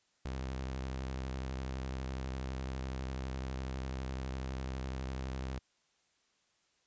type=tone with vibrato; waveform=sawtooth; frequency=65.41 Hz; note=C2; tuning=in tune; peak=-33 dBFS; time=0.25-5.59 s; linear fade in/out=5 ms; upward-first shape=triangle; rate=12 Hz; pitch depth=63 cents each way; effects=white hiss -74 dBFS RMS until 6.86 s + resampled to 16000 Hz